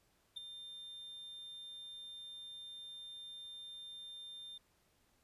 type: tone with ADSR envelope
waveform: triangle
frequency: 3600 Hz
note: A7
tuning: 39 cents sharp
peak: -37 dBFS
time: 0.36-4.58 s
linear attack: 13 ms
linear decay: 9 ms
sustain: -9 dB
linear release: 6 ms
effects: pink hiss -74 dBFS RMS until 5.23 s + resampled to 32000 Hz